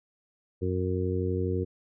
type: harmonic tone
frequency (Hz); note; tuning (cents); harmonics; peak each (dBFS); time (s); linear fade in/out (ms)
92; F#2; -9; 1 / 2 / 3 / 4 / 5; -29 / -35 / -35 / -32 / -33; 0.61-1.65; 20
effects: none